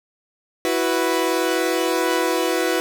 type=chord; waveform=sawtooth; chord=E suspended second; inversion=none; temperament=equal; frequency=329.6 / 370 / 493.9 Hz; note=E4 / F#4 / B4; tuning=0 / 0 / 0 cents; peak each=-19 dBFS; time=0.65-2.8 s; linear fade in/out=0 ms; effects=none